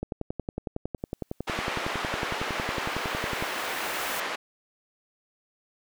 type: click train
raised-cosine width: 2 ms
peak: -17 dBFS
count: 38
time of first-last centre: 0.03-3.424 s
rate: 10.9 Hz
type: noise with exponential growth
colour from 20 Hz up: white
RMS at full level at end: -35 dBFS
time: 0.98-4.2 s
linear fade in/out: 1 ms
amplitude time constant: 700 ms
type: band-pass noise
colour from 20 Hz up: white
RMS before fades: -32 dBFS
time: 1.47-4.36 s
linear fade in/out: 10 ms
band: 390 to 2100 Hz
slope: 12 dB/octave
effects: none